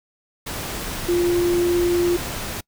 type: tone in noise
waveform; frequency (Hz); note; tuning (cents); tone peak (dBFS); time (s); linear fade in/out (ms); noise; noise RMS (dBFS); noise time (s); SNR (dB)
sine; 349.2; F4; 0; -16; 1.08-2.17; 10; pink; -29; 0.46-2.61; +10
effects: noise-tail reverb RT60 0.1 s tail -25 dB re dry